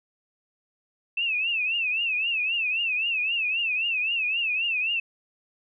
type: tone with vibrato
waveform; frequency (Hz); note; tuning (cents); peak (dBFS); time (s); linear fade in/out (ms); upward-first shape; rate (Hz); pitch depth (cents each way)
sine; 2633; E7; -3; -23; 1.17-5; 5; triangle; 3.8; 150
effects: none